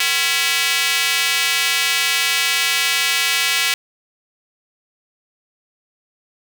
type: tone with high-pass filter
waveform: square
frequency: 152.1 Hz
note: D#3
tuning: 39 cents flat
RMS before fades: -18 dBFS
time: 0-3.74 s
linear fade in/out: 2 ms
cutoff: 2400 Hz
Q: 1.5
effects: none